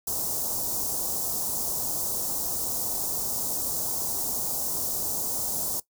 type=band-stop noise; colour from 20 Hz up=white; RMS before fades=-29 dBFS; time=0.07-5.8 s; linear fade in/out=5 ms; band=920 to 5600 Hz; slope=24 dB/octave; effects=noise-tail reverb RT60 0.1 s tail -18 dB re dry